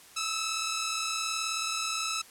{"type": "tone pair together", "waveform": "10% pulse", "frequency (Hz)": [1279.5, 1318.5], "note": ["D#6", "E6"], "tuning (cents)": [48, 0], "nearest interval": "minor second", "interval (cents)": 52, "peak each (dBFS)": [-27, -23], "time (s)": [0.16, 2.22], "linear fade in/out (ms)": 10, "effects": ["white hiss -53 dBFS RMS until 2.3 s", "low-pass 12000 Hz 12 dB/octave"]}